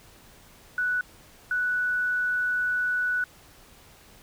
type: tone bursts at uneven times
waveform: sine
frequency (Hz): 1480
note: F#6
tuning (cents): 0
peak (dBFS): -23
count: 2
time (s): 0.78-1.01 / 1.51-3.24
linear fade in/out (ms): 2
effects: pink hiss -53 dBFS RMS until 4.22 s